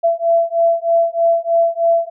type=beating tone pair; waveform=sine; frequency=670 / 673.2 Hz; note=E5 / E5; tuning=+28 / +36 cents; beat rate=3.2 Hz; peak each=-15 dBFS; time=0.03-2.1 s; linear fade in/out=20 ms; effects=none